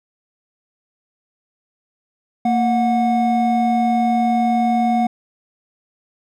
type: tone pair together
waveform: triangle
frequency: 230 / 730.2 Hz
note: A#3 / F#5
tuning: -23 / -23 cents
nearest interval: octave + minor sixth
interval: 2000 cents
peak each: -15 dBFS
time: 2.45-5.07 s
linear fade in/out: 5 ms
effects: none